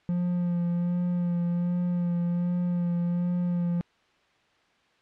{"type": "tone with vibrato", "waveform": "triangle", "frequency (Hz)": 175, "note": "F3", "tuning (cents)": 4, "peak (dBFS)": -22, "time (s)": [0.09, 3.81], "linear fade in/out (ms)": 0, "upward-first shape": "sine", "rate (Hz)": 1.3, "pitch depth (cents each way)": 20, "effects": ["white hiss -64 dBFS RMS until 5.01 s", "low-pass 3000 Hz 12 dB/octave"]}